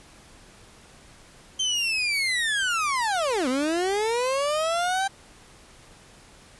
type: linear two-way sweep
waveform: 30% pulse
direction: down then up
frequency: 3136 to 245.6 to 790 Hz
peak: -20 dBFS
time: 1.59-5.08 s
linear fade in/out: 10 ms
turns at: 3.48 s
effects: pink hiss -51 dBFS RMS until 6.59 s + resampled to 24000 Hz